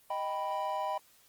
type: chord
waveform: triangle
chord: Eb augmented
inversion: none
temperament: equal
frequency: 622.3 / 784 / 987.8 Hz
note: Eb5 / G5 / B5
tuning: 0 / 0 / 0 cents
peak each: -35 / -34 / -33 dBFS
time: 0.1-0.98 s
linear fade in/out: 5 ms
effects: white hiss -63 dBFS RMS until 1.28 s + Opus 24 kbps